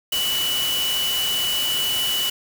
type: tone in noise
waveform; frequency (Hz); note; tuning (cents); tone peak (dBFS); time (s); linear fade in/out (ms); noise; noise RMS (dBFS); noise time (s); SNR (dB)
sine; 2960; F#7; 0; -21; 0.12-2.3; 5; white; -27; 0.12-2.3; +3
effects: none